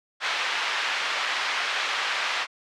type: band-pass noise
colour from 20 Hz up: white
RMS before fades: -27 dBFS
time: 0.2-2.47 s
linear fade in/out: 50 ms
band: 950 to 2700 Hz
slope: 12 dB/octave
effects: low-pass 6000 Hz 12 dB/octave